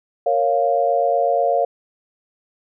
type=chord; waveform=sine; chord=Bb minor; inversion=none; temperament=equal; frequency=466.2 / 554.4 / 698.5 Hz; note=Bb4 / Db5 / F5; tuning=0 / 0 / 0 cents; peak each=-22 / -19 / -18 dBFS; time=0.26-1.65 s; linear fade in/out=5 ms; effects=none